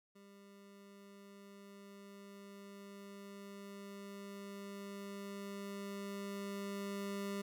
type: tone with level ramp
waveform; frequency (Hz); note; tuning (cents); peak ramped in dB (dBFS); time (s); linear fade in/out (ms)
25% pulse; 199.5; G3; +31; -54 to -35; 0.15-7.42; 10
effects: none